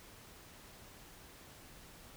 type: silence
effects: pink hiss -56 dBFS RMS until 2.16 s